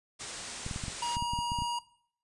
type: low-pass noise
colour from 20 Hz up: white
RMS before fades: -42 dBFS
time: 0.19-1.17 s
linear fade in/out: 20 ms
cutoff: 9400 Hz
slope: 96 dB/octave
type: clicks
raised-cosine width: 5 ms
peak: -25 dBFS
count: 12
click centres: 0.664 / 0.712 / 0.761 / 0.838 / 0.882 / 1.169 / 1.224 / 1.335 / 1.389 / 1.519 / 1.588 / 1.621 s
type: tone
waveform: square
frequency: 952 Hz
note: A#5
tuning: 36 cents sharp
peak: -31 dBFS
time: 1.02-1.79 s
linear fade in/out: 5 ms
effects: noise-tail reverb RT60 0.6 s tail -19 dB re dry + resampled to 24000 Hz